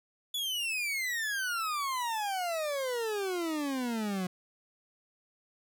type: exponential sweep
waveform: 40% pulse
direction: down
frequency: 3467 to 178.9 Hz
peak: -30 dBFS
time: 0.34-4.27 s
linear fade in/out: 5 ms
effects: none